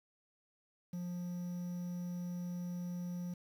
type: tone with quantisation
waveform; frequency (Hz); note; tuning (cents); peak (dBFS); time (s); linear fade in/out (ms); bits
triangle; 176.6; F3; +20; -36; 0.93-3.34; 5; 10
effects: none

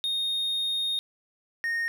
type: tone pair in turn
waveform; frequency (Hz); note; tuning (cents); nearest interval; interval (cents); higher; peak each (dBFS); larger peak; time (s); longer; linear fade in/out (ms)
triangle; 3700 / 1850; A#7 / A#6; -14 / -14; octave; 1200; first; -24; neither; 0.04-0.99 / 1.64-1.88; first; 0
effects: none

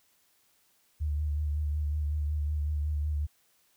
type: tone with vibrato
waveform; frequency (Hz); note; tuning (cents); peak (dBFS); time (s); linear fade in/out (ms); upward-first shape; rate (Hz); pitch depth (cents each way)
sine; 74.7; D2; +30; -27; 1-3.27; 20; sine; 5.4; 36
effects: white hiss -68 dBFS RMS until 3.76 s

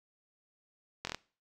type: slowing click train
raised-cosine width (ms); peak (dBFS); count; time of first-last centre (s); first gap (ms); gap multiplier
0.2; -18; 5; 1.05-1.146; 22; 1.06
effects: noise-tail reverb RT60 0.4 s tail -22 dB re dry

